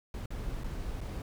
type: noise with dropouts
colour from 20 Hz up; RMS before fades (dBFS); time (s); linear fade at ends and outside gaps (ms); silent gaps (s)
brown; -37; 0.14-1.22; 2; 0.259-0.305 / 0.637-0.642 / 1.007-1.012
effects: none